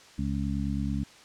harmonic tone, 69.3 Hz, C#2, in tune, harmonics 1 / 2 / 3 / 4, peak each -32 / -33 / -31 / -35 dBFS, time 0.18-1.04 s, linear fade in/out 10 ms, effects white hiss -52 dBFS RMS until 1.24 s + low-pass 6000 Hz 12 dB/octave

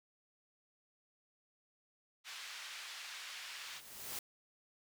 white band-pass noise, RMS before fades -48 dBFS, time 2.24-3.82 s, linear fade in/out 50 ms, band 1400 to 4000 Hz, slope 12 dB/octave
white noise with exponential growth, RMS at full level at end -41 dBFS, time 3.22-4.19 s, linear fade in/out 2 ms, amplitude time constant 210 ms
effects none

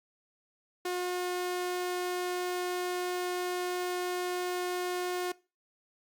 sawtooth tone, 359.7 Hz, F#4, 49 cents flat, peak -27 dBFS, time 0.85-5.32 s, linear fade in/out 5 ms, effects noise-tail reverb RT60 0.3 s tail -21 dB re dry + Opus 48 kbps

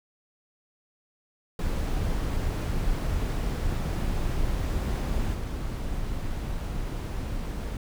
brown noise with level steps, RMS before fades -27 / -31 dBFS, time 1.59-7.77 s, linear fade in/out 2 ms, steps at 5.33 s, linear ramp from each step 20 ms, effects none

